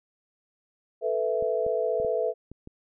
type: chord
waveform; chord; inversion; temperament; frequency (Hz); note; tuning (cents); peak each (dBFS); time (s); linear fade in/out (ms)
sine; A suspended second; none; just; 440 / 495 / 660; A4 / B4 / E5; 0 / +4 / +2; -28; 1.01-2.34; 50
type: clicks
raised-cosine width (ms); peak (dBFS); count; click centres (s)
3; -29; 6; 1.425 / 1.665 / 2 / 2.048 / 2.516 / 2.674
effects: none